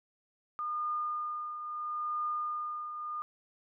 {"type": "tone with tremolo", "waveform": "sine", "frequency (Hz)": 1216, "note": "D#6", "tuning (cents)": -40, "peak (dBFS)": -30, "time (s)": [0.59, 3.22], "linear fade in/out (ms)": 0, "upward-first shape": "triangle", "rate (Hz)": 0.75, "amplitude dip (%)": 60, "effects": []}